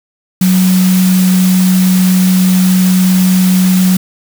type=tone in noise; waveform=sine; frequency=185 Hz; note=F#3; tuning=in tune; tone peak=-6 dBFS; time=0.41-3.97 s; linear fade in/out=5 ms; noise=white; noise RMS=-20 dBFS; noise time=0.41-3.97 s; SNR=+11 dB; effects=none